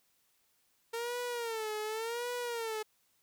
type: tone with vibrato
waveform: sawtooth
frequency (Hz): 456.5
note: A#4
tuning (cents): -36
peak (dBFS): -31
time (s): 0.93-2.83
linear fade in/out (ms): 10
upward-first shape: sine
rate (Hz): 0.89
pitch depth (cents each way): 120
effects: white hiss -73 dBFS RMS until 3.22 s